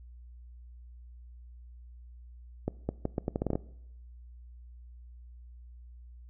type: accelerating click train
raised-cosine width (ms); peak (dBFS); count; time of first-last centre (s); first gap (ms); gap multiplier
2; -16; 11; 2.68-3.555; 210; 0.78
effects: noise-tail reverb RT60 0.8 s tail -21 dB re dry + added 60 Hz sine -47 dBFS peak until 6.29 s